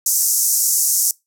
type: band-pass noise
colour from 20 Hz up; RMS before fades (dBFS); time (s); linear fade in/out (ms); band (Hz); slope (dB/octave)
pink; -17; 0.06-1.11; 2; 5800 to 15000; 48
effects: noise-tail reverb RT60 0.2 s tail -23 dB re dry

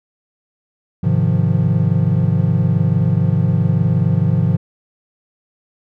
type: chord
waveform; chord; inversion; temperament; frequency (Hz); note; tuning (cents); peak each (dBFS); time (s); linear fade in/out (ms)
triangle; F minor seventh; first; equal; 103.83 / 130.81 / 155.56 / 174.61; Ab2 / C3 / Eb3 / F3; 0 / 0 / 0 / 0; -16; 1.03-4.57; 10
effects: none

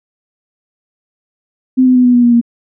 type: tone with pitch steps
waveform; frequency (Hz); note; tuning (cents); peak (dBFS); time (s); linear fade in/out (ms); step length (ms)
sine; 257.8 / 254 / 250.2 / 246.4 / 242.8 / 239.2 / 235.6; C4 / B3 / B3 / B3 / B3 / A#3 / A#3; -26 / +49 / +23 / -4 / -29 / +45 / +19; -5; 1.77-2.414; 20; 92
effects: none

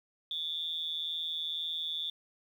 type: tone with amplitude modulation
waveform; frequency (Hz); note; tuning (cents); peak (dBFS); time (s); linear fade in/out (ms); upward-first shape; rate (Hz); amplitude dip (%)
sine; 3520; A7; 0; -29; 0.31-2.1; 2; sine; 162; 90
effects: 10-bit

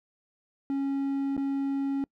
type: tone with dropouts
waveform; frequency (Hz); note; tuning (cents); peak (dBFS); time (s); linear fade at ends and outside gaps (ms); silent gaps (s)
triangle; 275.4; C#4; -11; -24; 0.7-2.04; 1; 1.367-1.377
effects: noise-tail reverb RT60 0.1 s tail -26 dB re dry

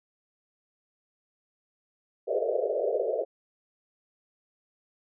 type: band-pass noise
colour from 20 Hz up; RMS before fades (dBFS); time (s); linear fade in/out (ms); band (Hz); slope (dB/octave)
pink; -28; 2.27-3.25; 20; 390 to 660; 96
effects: none

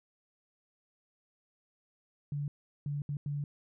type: tone bursts at uneven times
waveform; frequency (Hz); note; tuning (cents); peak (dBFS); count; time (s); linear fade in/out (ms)
sine; 144.4; D3; -29; -32; 4; 2.32-2.48 / 2.86-3.02 / 3.09-3.17 / 3.26-3.44; 2
effects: none

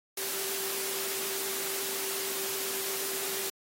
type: tone in noise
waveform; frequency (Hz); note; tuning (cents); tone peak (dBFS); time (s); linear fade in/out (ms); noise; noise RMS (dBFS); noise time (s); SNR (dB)
sine; 389; G4; -13; -41; 0.17-3.5; 5; white; -34; 0.17-3.5; -10
effects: high-pass 200 Hz 12 dB/octave + AAC 48 kbps

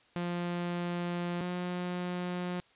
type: tone pair in turn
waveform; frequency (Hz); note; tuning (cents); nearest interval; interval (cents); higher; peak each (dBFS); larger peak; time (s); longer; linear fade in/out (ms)
sawtooth; 174.61 / 178.59; F3 / F3; 0 / +39; unison; 39; second; -28 / -29; first; 0.16-1.41 / 1.41-2.6; first; 0
effects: white hiss -64 dBFS RMS until 2.75 s + resampled to 8000 Hz

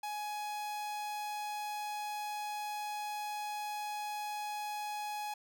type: tone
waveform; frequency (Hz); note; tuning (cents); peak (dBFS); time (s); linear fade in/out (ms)
45% pulse; 838; G#5; +15; -37; 0.03-5.34; 5
effects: none

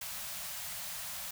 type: band-stop noise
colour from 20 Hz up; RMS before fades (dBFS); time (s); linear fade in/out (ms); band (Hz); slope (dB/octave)
white; -41; 0.01-1.31; 5; 210 to 550; 96
effects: none

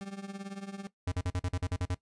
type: tone with tremolo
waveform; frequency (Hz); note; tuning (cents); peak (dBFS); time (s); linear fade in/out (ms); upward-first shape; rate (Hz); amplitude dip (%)
40% pulse; 196.7; G3; +6; -35; 0.01-0.87; 0; triangle; 18; 90
type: tone bursts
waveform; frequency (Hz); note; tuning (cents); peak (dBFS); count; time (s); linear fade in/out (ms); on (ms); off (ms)
square; 90.3; F#2; -42; -30; 10; 1.07-1.946; 5; 48; 44
effects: noise-tail reverb RT60 0.1 s tail -17 dB re dry + resampled to 22050 Hz

